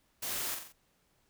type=noise with echo; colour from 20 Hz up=white; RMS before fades=-37 dBFS; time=0.22-0.55 s; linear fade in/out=10 ms; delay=44 ms; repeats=4; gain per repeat=-5 dB; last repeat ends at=0.726 s; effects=pink hiss -72 dBFS RMS until 1.29 s